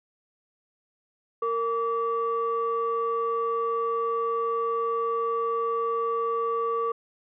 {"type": "tone pair together", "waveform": "sine", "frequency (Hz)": [461.3, 1152], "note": ["A#4", "D6"], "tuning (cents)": [-18, -34], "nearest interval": "octave + major third", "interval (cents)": 1584, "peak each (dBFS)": -26, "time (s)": [1.42, 6.92], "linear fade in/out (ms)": 5, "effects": ["tanh soft clip ceiling -17 dBFS"]}